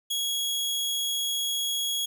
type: tone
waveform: sawtooth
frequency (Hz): 3325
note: G#7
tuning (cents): +1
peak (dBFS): -23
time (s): 0.1-2.06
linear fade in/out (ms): 10
effects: none